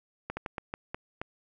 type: slowing click train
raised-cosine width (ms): 0.5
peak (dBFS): -19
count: 7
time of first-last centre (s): 0.3-1.215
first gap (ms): 70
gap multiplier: 1.31
effects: none